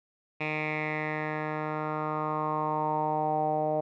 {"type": "tone with low-pass filter sweep", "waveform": "10% pulse", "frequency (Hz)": 153.7, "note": "D#3", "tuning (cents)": -21, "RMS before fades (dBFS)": -30, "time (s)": [0.4, 3.81], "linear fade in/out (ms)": 10, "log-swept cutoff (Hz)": [2500, 660], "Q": 5.2, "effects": []}